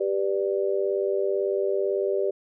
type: chord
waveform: sine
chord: G major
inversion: none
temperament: just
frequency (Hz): 392 / 490 / 588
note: G4 / B4 / D5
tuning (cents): 0 / -14 / +2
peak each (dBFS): -24 / -30 / -28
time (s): 0-2.31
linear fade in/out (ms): 10
effects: none